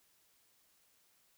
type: silence
effects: white hiss -71 dBFS RMS until 1.37 s